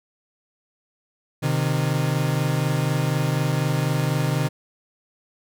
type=tone pair together; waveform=40% pulse; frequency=130 / 154.06 Hz; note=C3 / D#3; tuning=-11 / -17 cents; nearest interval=minor third; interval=294 cents; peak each=-22 dBFS; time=1.42-4.49 s; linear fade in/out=20 ms; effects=none